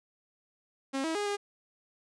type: tone with pitch steps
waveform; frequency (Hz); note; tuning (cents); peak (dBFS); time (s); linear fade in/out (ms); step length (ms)
sawtooth; 270.1 / 322.9 / 411.7 / 406.8; C#4 / E4 / G#4 / G#4; -45 / -36 / -15 / -36; -26; 0.93-1.37; 20; 110
effects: resampled to 22050 Hz